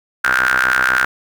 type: ring-modulated tone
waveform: sawtooth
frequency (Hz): 64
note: C2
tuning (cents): -38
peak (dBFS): -6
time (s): 0.24-1.05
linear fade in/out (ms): 5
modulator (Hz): 1500
effects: 7-bit